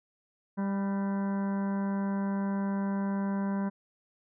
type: harmonic tone with a mistuned harmonic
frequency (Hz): 197.6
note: G3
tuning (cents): +14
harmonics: 1 / 2 / 3 / 4 / 5 / 6 / 7 / 8 / 9 / 10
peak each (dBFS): -28 / -43 / -42 / -47 / -41 / -54 / -53 / -48 / -57 / -59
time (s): 0.57-3.7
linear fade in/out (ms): 20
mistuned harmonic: 8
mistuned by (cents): -40
effects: none